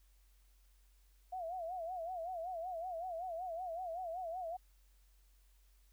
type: tone with vibrato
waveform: sine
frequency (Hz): 698.5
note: F5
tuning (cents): 0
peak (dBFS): -39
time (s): 1.32-4.57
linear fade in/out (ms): 10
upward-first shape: sine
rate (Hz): 5.3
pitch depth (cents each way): 130
effects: added 47 Hz sine -64 dBFS peak until 5.92 s + white hiss -75 dBFS RMS until 5.92 s